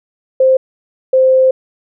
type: tone pair in turn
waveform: sine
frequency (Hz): 523.3 / 521.3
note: C5 / C5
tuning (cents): 0 / -6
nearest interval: unison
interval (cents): 6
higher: first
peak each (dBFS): -6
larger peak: neither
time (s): 0.4-0.57 / 1.13-1.51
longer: second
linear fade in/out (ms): 5
effects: none